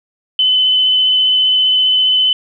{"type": "tone with vibrato", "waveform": "sine", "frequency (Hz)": 3028, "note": "F#7", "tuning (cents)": 39, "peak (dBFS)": -9, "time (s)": [0.39, 2.33], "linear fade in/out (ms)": 2, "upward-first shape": "triangle", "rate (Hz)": 15, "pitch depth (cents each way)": 15, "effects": []}